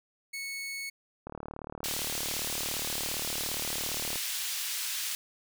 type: tone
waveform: sawtooth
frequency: 2207 Hz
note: C#7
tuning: 8 cents flat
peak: -32 dBFS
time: 0.33-0.9 s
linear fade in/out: 10 ms
type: click train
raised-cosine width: 1 ms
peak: -25 dBFS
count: 109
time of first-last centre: 1.27-4.158 s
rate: 37.4 Hz
type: high-pass noise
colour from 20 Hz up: pink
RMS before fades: -34 dBFS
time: 1.84-5.15 s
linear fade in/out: 0 ms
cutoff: 2800 Hz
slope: 12 dB/octave
effects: none